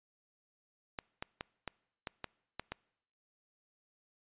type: clicks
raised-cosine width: 0.3 ms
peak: -22 dBFS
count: 8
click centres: 0.988 / 1.225 / 1.409 / 1.677 / 2.072 / 2.243 / 2.596 / 2.72 s
effects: noise-tail reverb RT60 0.8 s tail -25 dB re dry + resampled to 8000 Hz